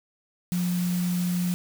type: tone in noise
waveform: sine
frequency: 177.8 Hz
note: F3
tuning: 31 cents sharp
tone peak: -23 dBFS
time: 0.52-1.54 s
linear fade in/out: 0 ms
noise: white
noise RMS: -38 dBFS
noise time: 0.52-1.54 s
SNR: +12 dB
effects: none